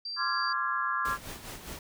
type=tone; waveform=sine; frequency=4699 Hz; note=D8; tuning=in tune; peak=-34 dBFS; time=0.05-0.53 s; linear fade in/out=5 ms
type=chord; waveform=sine; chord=D half-diminished seventh; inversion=third; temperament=equal with one note detuned; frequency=1046.5 / 1174.7 / 1372.9 / 1661.2 Hz; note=C6 / D6 / F6 / Ab6; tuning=0 / 0 / -30 / 0 cents; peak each=-33 dBFS; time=0.16-1.18 s; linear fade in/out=50 ms
type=noise with tremolo; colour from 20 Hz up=pink; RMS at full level=-40 dBFS; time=1.05-1.79 s; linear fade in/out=2 ms; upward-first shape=sine; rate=4.9 Hz; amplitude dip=60%
effects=none